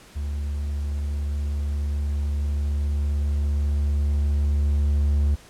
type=tone with level ramp; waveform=triangle; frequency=72.4 Hz; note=D2; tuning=24 cents flat; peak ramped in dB=-23 to -15 dBFS; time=0.15-5.36 s; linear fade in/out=20 ms; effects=pink hiss -49 dBFS RMS until 5.49 s + low-pass 11000 Hz 12 dB/octave